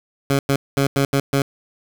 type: tone bursts at uneven times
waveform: 15% pulse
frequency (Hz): 138.59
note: C#3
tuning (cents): 0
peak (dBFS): -9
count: 6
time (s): 0.3-0.39 / 0.49-0.56 / 0.77-0.87 / 0.96-1.05 / 1.13-1.2 / 1.33-1.42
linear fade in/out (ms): 2
effects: 7-bit